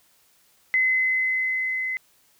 sine tone with level ramp, 2041 Hz, C7, 44 cents flat, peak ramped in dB -17 to -25 dBFS, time 0.74-1.97 s, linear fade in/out 0 ms, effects white hiss -61 dBFS RMS until 2.39 s

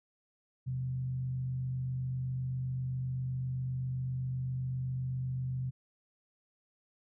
sine tone with frequency modulation, 128.6 Hz, C3, 30 cents flat, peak -32 dBFS, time 0.66-5.71 s, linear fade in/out 20 ms, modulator 47.7 Hz, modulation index 0.31, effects none

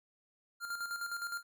square tone with tremolo, 1396.9 Hz, F6, in tune, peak -36 dBFS, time 0.6-1.43 s, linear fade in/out 50 ms, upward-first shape square, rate 9.7 Hz, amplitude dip 55%, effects none

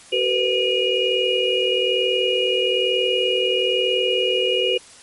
sine tone cluster, 379.8 / 459.9 / 501 / 2434 / 2878 Hz, F#4 / A#4 / B4 / D#7 / F#7, +45 / -23 / +25 / -39 / -49 cents, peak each -23 / -27 / -22 / -28 / -21 dBFS, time 0.12-4.78 s, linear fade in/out 10 ms, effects white hiss -45 dBFS RMS until 5.02 s + MP3 48 kbps

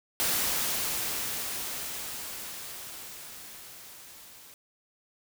white noise with level ramp, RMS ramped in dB -27 to -51 dBFS, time 0.2-4.54 s, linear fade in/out 0 ms, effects none

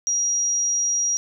sine tone, 5730 Hz, F8, 44 cents sharp, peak -19 dBFS, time 0.07-1.17 s, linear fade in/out 0 ms, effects 10-bit

